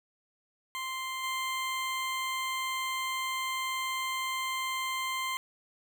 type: tone with level steps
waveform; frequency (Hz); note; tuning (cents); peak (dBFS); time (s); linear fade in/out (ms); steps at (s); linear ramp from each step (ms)
20% pulse; 1046.5; C6; 0; -29 / -26; 0.75-5.37; 0; 1.23; 10
effects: none